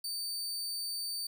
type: tone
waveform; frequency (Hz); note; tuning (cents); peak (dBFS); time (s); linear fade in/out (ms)
sawtooth; 4590; D8; -40; -32; 0.04-1.27; 5
effects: 12-bit